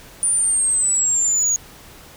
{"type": "exponential sweep", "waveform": "sine", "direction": "down", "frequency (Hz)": [9450, 6645], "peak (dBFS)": -13, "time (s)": [0.23, 1.56], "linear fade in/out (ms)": 0, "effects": ["tanh soft clip ceiling -14 dBFS", "pink hiss -43 dBFS RMS until 2.16 s"]}